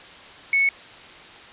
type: tone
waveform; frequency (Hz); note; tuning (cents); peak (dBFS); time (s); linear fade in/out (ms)
sine; 2209; C#7; -7; -16; 0.53-0.69; 2
effects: white hiss -43 dBFS RMS until 1.52 s + resampled to 8000 Hz